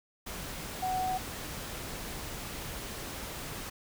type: tone in noise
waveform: sine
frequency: 745 Hz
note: F#5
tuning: 12 cents sharp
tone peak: -29 dBFS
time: 0.82-1.18 s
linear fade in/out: 10 ms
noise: pink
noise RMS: -40 dBFS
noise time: 0.26-3.7 s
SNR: +8 dB
effects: none